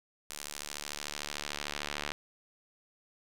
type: tone with band-pass filter sweep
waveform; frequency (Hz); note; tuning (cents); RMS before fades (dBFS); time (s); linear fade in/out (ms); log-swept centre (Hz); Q
sawtooth; 73.42; D2; 0; -40; 0.3-2.12; 0; 8600 to 2800; 0.77
effects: none